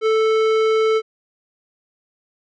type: tone with tanh clipping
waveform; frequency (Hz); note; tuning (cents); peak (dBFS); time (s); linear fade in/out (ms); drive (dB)
sine; 440; A4; 0; -16; 0.01-1.02; 50; 16
effects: none